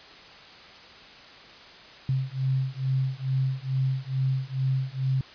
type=beating tone pair; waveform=sine; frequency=131.3 / 133.6 Hz; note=C3 / C3; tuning=+6 / +36 cents; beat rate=2.3 Hz; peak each=-27 dBFS; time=2.09-5.21 s; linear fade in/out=2 ms; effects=white hiss -47 dBFS RMS until 5.34 s + resampled to 11025 Hz